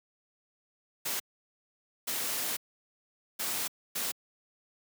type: noise bursts at uneven times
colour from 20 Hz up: white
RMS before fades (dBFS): -33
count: 4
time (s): 1.05-1.2 / 2.07-2.57 / 3.39-3.68 / 3.95-4.12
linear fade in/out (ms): 10
effects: high-pass 150 Hz 12 dB/octave